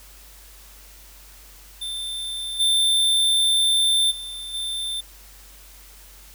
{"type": "tone with level steps", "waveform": "square", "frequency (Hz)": 3565, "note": "A7", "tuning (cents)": 22, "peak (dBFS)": [-28, -17, -32, -26], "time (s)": [1.81, 5.01], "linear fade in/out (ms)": 10, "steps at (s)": [2.59, 4.1, 4.53], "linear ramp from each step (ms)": 20, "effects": ["added 48 Hz sine -47 dBFS peak until 6.34 s", "white hiss -48 dBFS RMS until 6.34 s"]}